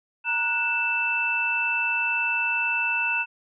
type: tone cluster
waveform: sine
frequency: 931 / 1471 / 2651 Hz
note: A#5 / F#6 / E7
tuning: -2 / -11 / +9 cents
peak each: -31 / -29 / -23 dBFS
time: 0.24-3.26 s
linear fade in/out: 50 ms
effects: none